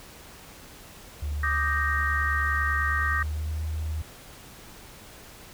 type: tone with pitch glide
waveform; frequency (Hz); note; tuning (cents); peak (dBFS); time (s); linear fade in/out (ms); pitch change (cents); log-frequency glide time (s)
sine; 73.42 to 78.24; D2 to D#2; 0 to +10; -27; 1.22-4.02; 5; +110; 2.84-3.64
type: chord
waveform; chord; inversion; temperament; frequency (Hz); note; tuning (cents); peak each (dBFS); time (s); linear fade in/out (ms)
sine; Eb major seventh; third; equal; 1174.7 / 1244.5 / 1568 / 1864.7; D6 / Eb6 / G6 / Bb6; 0 / 0 / 0 / 0; -32 / -32 / -30 / -27; 1.43-3.23; 5
effects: pink hiss -47 dBFS RMS until 5.53 s